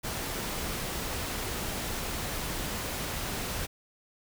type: noise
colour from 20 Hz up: pink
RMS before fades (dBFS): -34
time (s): 0.03-3.67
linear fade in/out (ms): 20
effects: none